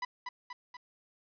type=tone with echo; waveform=30% pulse; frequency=989 Hz; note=B5; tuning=2 cents sharp; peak=-30 dBFS; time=0.02-0.05 s; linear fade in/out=5 ms; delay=240 ms; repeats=3; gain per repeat=-4 dB; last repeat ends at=0.77 s; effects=resampled to 11025 Hz + 10-bit